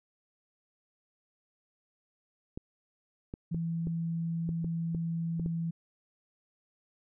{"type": "clicks", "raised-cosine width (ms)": 3, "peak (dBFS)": -25, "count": 9, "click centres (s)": [2.575, 3.339, 3.546, 3.871, 4.491, 4.645, 4.948, 5.397, 5.461]}
{"type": "tone", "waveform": "sine", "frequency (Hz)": 166.2, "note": "E3", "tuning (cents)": 15, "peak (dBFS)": -30, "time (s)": [3.51, 5.71], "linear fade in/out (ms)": 10}
{"effects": []}